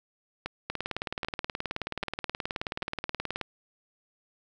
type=two click trains; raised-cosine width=0.3 ms; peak=-15 / -16 dBFS; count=52 / 4; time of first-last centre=0.7-3.413 / 0.46-2.822 s; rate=18.8 / 1.27 Hz; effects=none